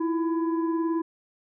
sine tone with frequency modulation, 327.7 Hz, E4, 10 cents flat, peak -23 dBFS, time 0-1.02 s, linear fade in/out 10 ms, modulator 674 Hz, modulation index 0.59, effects none

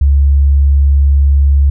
sine tone, 70 Hz, C#2, 18 cents sharp, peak -5 dBFS, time 0.01-1.7 s, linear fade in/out 5 ms, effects none

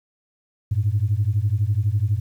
sine beating tone pair, 98 / 110 Hz, G2 / A2, 0 / 0 cents, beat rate 12 Hz, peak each -20 dBFS, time 0.71-2.2 s, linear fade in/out 10 ms, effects tanh soft clip ceiling -11 dBFS + 9-bit

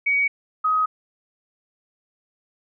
sine tone pair in turn, 2255 / 1261.2 Hz, C#7 / D#6, +29 / +23 cents, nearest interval minor seventh, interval 1006 cents, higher first, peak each -17 dBFS, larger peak neither, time 0.06-0.28 / 0.64-0.86 s, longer neither, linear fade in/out 10 ms, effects none

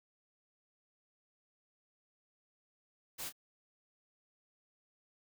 white noise with echo, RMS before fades -42 dBFS, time 3.18-3.3 s, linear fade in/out 20 ms, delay 26 ms, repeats 1, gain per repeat -9 dB, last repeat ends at 3.326 s, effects none

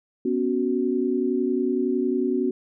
sine chord, B suspended second, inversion none, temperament just, 246.9 / 277.8 / 370.4 Hz, B3 / C#4 / F#4, 0 / +4 / +2 cents, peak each -25 / -26 / -24 dBFS, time 0.25-2.51 s, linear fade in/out 5 ms, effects none

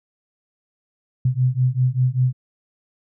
sine beating tone pair, 124.9 / 130 Hz, B2 / C3, +20 / -11 cents, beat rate 5.1 Hz, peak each -19 dBFS, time 1.25-2.33 s, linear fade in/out 5 ms, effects none

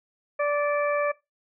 harmonic tone, 583 Hz, D5, 13 cents flat, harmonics 1 / 2 / 3 / 4, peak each -23 / -29 / -33 / -35 dBFS, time 0.39-1.12 s, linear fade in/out 10 ms, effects noise-tail reverb RT60 0.2 s tail -19 dB re dry

